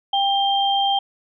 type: tone pair together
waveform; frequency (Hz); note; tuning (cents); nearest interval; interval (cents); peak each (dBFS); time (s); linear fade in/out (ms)
sine; 793 / 3172; G5 / G7; +20 / +20; 2 octaves; 2400; -18 / -21; 0.13-0.99; 5
effects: none